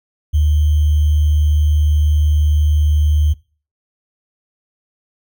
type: tone with sample-and-hold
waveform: sine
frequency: 75.5 Hz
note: D2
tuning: 48 cents sharp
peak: -10 dBFS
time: 0.33-3.34 s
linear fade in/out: 20 ms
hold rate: 3150 Hz
effects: noise-tail reverb RT60 0.4 s tail -23 dB re dry